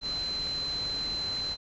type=tone in noise; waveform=sine; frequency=4072 Hz; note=C8; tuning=48 cents flat; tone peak=-30 dBFS; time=0.01-1.57 s; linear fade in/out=50 ms; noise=pink; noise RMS=-41 dBFS; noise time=0.01-1.57 s; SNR=+8 dB; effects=resampled to 16000 Hz